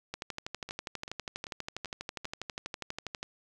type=two click trains; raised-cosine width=0.2 ms; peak=-19 / -24 dBFS; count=39 / 5; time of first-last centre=0.14-3.229 / 0.69-2.246 s; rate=12.3 / 2.57 Hz; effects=none